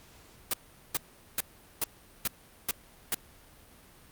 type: noise bursts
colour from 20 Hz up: white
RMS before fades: -28 dBFS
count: 7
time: 0.51-3.145 s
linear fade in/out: 2 ms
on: 25 ms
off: 410 ms
effects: pink hiss -56 dBFS RMS until 4.11 s + Opus 48 kbps